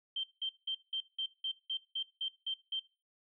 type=tone bursts; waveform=sine; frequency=3136 Hz; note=G7; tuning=in tune; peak=-33 dBFS; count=11; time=0.16-2.796 s; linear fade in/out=5 ms; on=76 ms; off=180 ms; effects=noise-tail reverb RT60 0.3 s tail -19 dB re dry